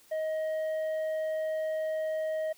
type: tone with tanh clipping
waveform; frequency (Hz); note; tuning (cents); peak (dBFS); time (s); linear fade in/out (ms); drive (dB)
sine; 629; D#5; +19; -30; 0.11-2.53; 10; 5
effects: white hiss -60 dBFS RMS until 2.57 s